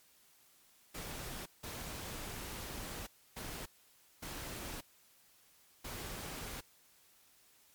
pink noise bursts at uneven times, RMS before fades -44 dBFS, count 5, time 0.94-1.46 / 1.63-3.07 / 3.36-3.66 / 4.22-4.81 / 5.84-6.61 s, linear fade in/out 10 ms, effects white hiss -66 dBFS RMS until 7.74 s + MP3 96 kbps

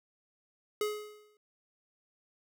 square tone with exponential decay, 421.4 Hz, G#4, 25 cents sharp, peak -28 dBFS, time 0.81-1.37 s, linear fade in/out 2 ms, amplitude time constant 120 ms, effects none

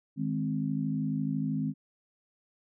sine chord, Ab major, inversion second, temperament equal, 155.56 / 207.7 / 261.6 Hz, Eb3 / Ab3 / C4, 0 / 0 / 0 cents, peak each -32 / -33 / -32 dBFS, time 0.16-1.74 s, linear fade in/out 50 ms, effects none

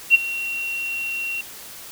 sine tone with ADSR envelope, 2739 Hz, F7, 34 cents flat, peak -6 dBFS, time 0.1-1.41 s, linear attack 45 ms, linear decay 18 ms, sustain -18 dB, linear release 3 ms, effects white hiss -39 dBFS RMS until 1.91 s

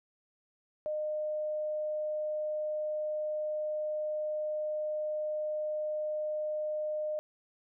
sine tone, 610 Hz, D#5, 34 cents flat, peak -31 dBFS, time 0.86-7.19 s, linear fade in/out 0 ms, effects none

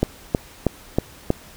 click train, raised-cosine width 2 ms, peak -3 dBFS, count 5, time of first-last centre 0.03-1.304 s, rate 3.14 Hz, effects pink hiss -45 dBFS RMS until 1.56 s

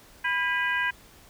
harmonic tone with a mistuned harmonic, 493.9 Hz, B4, in tune, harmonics 2 / 3 / 4 / 5 / 6, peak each -31 / -26 / -31 / -33 / -38 dBFS, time 0.24-0.91 s, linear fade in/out 10 ms, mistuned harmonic 3, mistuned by +150 cents, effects pink hiss -53 dBFS RMS until 1.29 s

